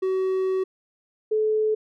triangle / sine tone pair in turn, 377.4 / 432 Hz, F#4 / A4, +34 / -32 cents, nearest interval major second, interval 234 cents, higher second, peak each -19 dBFS, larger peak neither, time 0.02-0.64 / 1.31-1.75 s, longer first, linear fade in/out 10 ms, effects none

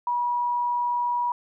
sine tone, 967 Hz, B5, 37 cents flat, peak -22 dBFS, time 0.07-1.32 s, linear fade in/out 2 ms, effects none

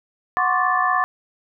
sine tone cluster, 736 / 1052 / 1116 / 1173 / 1753 Hz, F#5 / C6 / C#6 / D6 / A6, -9 / +9 / +11 / -2 / -7 cents, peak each -23 dBFS, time 0.37-1.04 s, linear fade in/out 0 ms, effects none

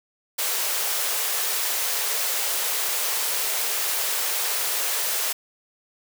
white high-pass noise, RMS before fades -25 dBFS, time 0.38-5.33 s, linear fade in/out 10 ms, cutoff 390 Hz, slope 48 dB/octave, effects none

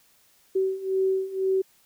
sine beating tone pair, 380 / 382 Hz, F#4 / G4, +46 / -45 cents, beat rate 2 Hz, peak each -27 / -24 dBFS, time 0.55-1.62 s, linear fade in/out 10 ms, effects white hiss -61 dBFS RMS until 1.85 s

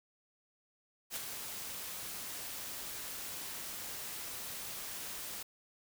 white noise with ADSR envelope, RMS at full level -38 dBFS, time 1.1-5.43 s, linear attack 59 ms, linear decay 24 ms, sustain -5 dB, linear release 6 ms, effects none

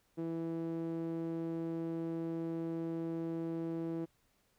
sawtooth tone with band-pass filter, 165 Hz, E3, 2 cents sharp, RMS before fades -38 dBFS, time 0.17-4.06 s, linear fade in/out 20 ms, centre 340 Hz, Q 2.3, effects pink hiss -74 dBFS RMS until 4.58 s

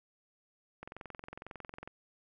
click train, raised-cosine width 0.5 ms, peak -29 dBFS, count 24, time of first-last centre 0.83-1.875 s, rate 22 Hz, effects none

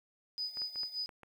sine tone with tremolo, 4978 Hz, D#8, in tune, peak -33 dBFS, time 0.38-1.06 s, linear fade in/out 0 ms, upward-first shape sine, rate 5.2 Hz, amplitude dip 80%
clicks, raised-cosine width 0.5 ms, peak -36 dBFS, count 6, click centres 0.572 / 0.618 / 0.758 / 0.833 / 1.092 / 1.233 s
effects 10-bit

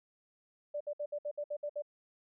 sine tone bursts, 587.3 Hz, D5, in tune, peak -34 dBFS, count 9, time 0.74-1.822 s, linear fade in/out 10 ms, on 66 ms, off 61 ms, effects none

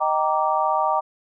sine chord, Eb major seventh, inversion none, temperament just, 622.3 / 777.8 / 933.4 / 1166.7 Hz, Eb5 / G5 / Bb5 / D6, 0 / -14 / +2 / -12 cents, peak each -25 / -23 / -23 / -24 dBFS, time 0-1.01 s, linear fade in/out 20 ms, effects none

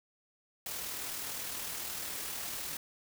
white noise with amplitude modulation, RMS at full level -38 dBFS, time 0.66-2.77 s, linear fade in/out 2 ms, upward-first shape sine, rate 39.6 Hz, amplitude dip 30%, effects none

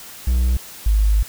triangle / sine tone pair in turn, 61.74 / 52.05 Hz, B1 / G#1, 0 / +5 cents, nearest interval minor third, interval 295 cents, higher first, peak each -12 dBFS, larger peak neither, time 0.27-0.57 / 0.86-1.23 s, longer second, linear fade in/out 5 ms, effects white hiss -38 dBFS RMS until 1.28 s

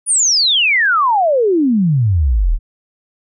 sine exponential sweep, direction down, 9930 to 33.4 Hz, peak -10 dBFS, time 0.06-2.59 s, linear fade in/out 50 ms, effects none

